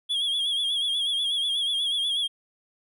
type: tone with vibrato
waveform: triangle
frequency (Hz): 3322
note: G#7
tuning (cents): 0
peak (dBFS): -22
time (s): 0.09-2.28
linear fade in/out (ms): 20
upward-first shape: sine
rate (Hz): 8.2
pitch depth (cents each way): 67
effects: none